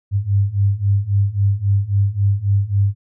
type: beating tone pair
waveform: sine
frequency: 98 / 101.7 Hz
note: G2 / G#2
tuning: 0 / -36 cents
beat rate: 3.7 Hz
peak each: -18 / -16 dBFS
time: 0.11-2.95 s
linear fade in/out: 50 ms
effects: none